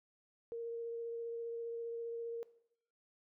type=tone with vibrato; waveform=sine; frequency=464.5 Hz; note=A#4; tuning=6 cents flat; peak=-39 dBFS; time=0.52-2.43 s; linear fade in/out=0 ms; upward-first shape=triangle; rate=15 Hz; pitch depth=12 cents each way; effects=noise-tail reverb RT60 0.7 s tail -18 dB re dry